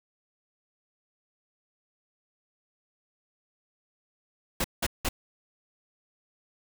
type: noise bursts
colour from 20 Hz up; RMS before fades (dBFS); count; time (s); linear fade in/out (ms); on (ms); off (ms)
pink; -27; 3; 4.6-5.089; 5; 43; 180
effects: none